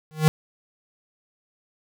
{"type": "tone with exponential growth", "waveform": "square", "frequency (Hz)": 155.4, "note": "D#3", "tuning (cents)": -2, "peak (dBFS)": -11, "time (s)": [0.11, 0.28], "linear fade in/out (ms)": 0, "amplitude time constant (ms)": 36, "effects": []}